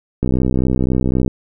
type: click train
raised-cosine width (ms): 3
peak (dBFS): -4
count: 68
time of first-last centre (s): 0.23-1.279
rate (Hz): 63.9
effects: none